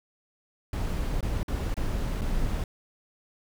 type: noise with dropouts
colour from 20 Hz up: brown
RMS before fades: -28 dBFS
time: 0.73-2.64 s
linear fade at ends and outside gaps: 2 ms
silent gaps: 1.208-1.227 / 1.431-1.481 / 1.742-1.767 / 2.211-2.217 s
effects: none